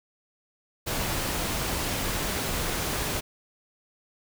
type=noise; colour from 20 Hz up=pink; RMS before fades=-29 dBFS; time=0.86-3.21 s; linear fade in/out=20 ms; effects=none